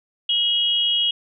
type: tone pair together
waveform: sine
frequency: 2898 / 3285 Hz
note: F#7 / G#7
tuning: -37 / -20 cents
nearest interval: major second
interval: 217 cents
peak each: -20 / -20 dBFS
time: 0.29-1.11 s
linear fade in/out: 5 ms
effects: none